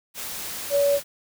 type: tone in noise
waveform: sine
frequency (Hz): 568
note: C#5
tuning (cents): +42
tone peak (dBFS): -17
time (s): 0.7-1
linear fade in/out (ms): 50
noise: white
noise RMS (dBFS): -33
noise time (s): 0.14-1.04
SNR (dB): +13
effects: none